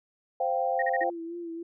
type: chord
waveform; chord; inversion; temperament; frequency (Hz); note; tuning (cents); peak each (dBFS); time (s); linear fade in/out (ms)
sine; C suspended fourth; none; just; 523.3 / 697.7 / 784.9; C5 / F5 / G5; 0 / -2 / +2; -29; 0.4-1.1; 5
type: tone bursts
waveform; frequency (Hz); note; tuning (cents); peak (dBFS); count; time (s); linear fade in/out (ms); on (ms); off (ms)
sine; 1864.7; A#6; 0; -27; 4; 0.79-1.039; 5; 33; 39
type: tone with vibrato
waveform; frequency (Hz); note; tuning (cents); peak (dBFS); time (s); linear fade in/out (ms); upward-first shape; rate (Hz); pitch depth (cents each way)
sine; 338.2; E4; +44; -34; 1.01-1.63; 5; sine; 3.4; 44
effects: none

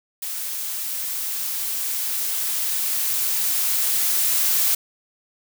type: noise with level ramp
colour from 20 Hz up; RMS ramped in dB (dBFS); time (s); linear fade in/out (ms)
blue; -29 to -19; 0.22-4.75; 5
effects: none

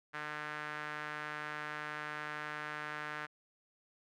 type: tone with band-pass filter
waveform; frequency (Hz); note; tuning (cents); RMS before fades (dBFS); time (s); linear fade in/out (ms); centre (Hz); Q
sawtooth; 150.7; D3; +45; -42; 0.13-3.27; 20; 1600; 2.4
effects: none

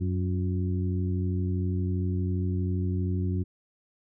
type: harmonic tone with a mistuned harmonic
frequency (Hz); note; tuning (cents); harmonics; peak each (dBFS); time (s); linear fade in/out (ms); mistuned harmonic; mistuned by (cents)
92.5; F#2; 0; 1 / 2 / 3 / 4; -26 / -32 / -36 / -38; 0-3.44; 20; 4; -46
effects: none

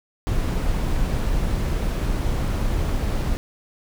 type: noise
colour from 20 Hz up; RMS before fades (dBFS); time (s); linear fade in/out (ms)
brown; -22; 0.27-3.37; 0
effects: none

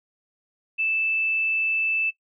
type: tone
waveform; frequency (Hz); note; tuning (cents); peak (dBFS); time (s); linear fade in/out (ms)
sine; 2637; E7; 0; -21; 0.78-2.11; 20
effects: noise-tail reverb RT60 0.1 s tail -18 dB re dry

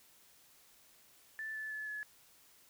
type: tone with pitch steps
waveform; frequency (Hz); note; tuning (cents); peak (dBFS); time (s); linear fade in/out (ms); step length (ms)
sine; 1760 / 1741.8 / 1723.8 / 1706; A6 / A6 / A6 / G#6; 0 / -18 / -36 / +46; -39; 1.39-2.03; 0; 160
effects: white hiss -64 dBFS RMS until 2.69 s

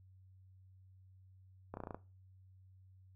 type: slowing click train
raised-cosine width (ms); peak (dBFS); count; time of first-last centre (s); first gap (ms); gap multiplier
1; -29; 7; 1.74-1.946; 31; 1.04
effects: noise-tail reverb RT60 0.3 s tail -17 dB re dry + added 94 Hz sine -59 dBFS peak until 3.15 s

